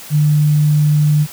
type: tone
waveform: sine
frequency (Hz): 150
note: D3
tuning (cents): +37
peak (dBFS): -9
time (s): 0.1-1.27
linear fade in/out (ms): 50
effects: white hiss -34 dBFS RMS until 1.32 s